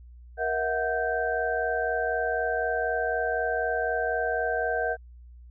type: tone cluster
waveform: sine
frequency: 472.5 / 647 / 731 / 1561 Hz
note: A#4 / E5 / F#5 / G6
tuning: +23 / -32 / -21 / -8 cents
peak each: -30 dBFS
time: 0.37-4.97 s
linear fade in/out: 50 ms
effects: added 60 Hz sine -45 dBFS peak until 5.5 s